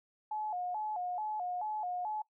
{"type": "tone with vibrato", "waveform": "sine", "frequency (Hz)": 784, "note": "G5", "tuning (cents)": 0, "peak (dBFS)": -34, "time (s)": [0.31, 2.22], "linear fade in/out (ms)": 5, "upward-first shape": "square", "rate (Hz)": 2.3, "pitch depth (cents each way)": 150, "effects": ["noise-tail reverb RT60 0.1 s tail -19 dB re dry"]}